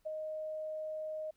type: tone with ADSR envelope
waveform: sine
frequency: 622.3 Hz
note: D#5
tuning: in tune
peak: -34 dBFS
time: 0.05-1.31 s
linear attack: 18 ms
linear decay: 12 ms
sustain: -3 dB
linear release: 9 ms
effects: pink hiss -75 dBFS RMS until 1.36 s